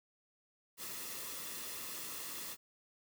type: noise with comb filter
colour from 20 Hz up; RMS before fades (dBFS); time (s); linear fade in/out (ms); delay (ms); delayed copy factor
white; -44; 0.77-2.57; 50; 1.3; -0.5
effects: none